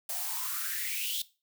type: noise with high-pass filter sweep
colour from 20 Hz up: blue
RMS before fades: -34 dBFS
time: 0.09-1.22 s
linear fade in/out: 5 ms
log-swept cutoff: 620 to 3600 Hz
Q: 7
effects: noise-tail reverb RT60 0.3 s tail -18 dB re dry